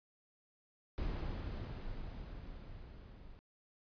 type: noise with level ramp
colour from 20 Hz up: brown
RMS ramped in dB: -37 to -55 dBFS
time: 0.98-3.39 s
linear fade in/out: 0 ms
effects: resampled to 11025 Hz